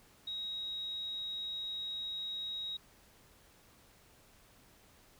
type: tone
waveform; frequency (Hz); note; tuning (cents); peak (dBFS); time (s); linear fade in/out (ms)
sine; 3798; A#7; +32; -37; 0.27-2.77; 5
effects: pink hiss -63 dBFS RMS until 5.19 s